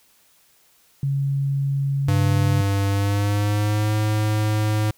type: tone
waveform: sine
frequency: 138.59 Hz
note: C#3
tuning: in tune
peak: -19 dBFS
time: 1.03-2.61 s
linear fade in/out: 2 ms
type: tone with pitch glide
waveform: square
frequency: 99.2 to 106.94 Hz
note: G2 to A2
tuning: +21 to -49 cents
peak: -19 dBFS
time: 2.08-4.91 s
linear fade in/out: 5 ms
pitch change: +130 cents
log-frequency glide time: 2.88-3.94 s
effects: white hiss -58 dBFS RMS until 4.97 s